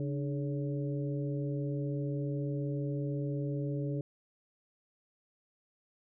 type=harmonic tone with a mistuned harmonic; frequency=140.5 Hz; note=C#3; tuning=24 cents sharp; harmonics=1 / 2 / 3 / 4; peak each=-33 / -38 / -41 / -44 dBFS; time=0-4.01 s; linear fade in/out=2 ms; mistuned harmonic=2; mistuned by=+88 cents; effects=none